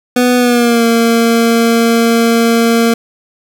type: tone with pitch glide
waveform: 25% pulse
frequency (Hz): 247.5 to 230.9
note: B3 to A#3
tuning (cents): +4 to -16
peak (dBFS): -4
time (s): 0.16-2.94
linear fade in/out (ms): 5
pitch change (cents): -120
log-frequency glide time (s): 0.37-0.84
effects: none